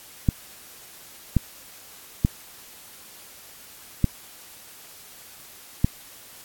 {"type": "clicks", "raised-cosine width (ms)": 5, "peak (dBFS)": -5, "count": 5, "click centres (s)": [0.288, 1.367, 2.249, 4.043, 5.845], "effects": ["white hiss -46 dBFS RMS until 6.44 s", "AAC 64 kbps"]}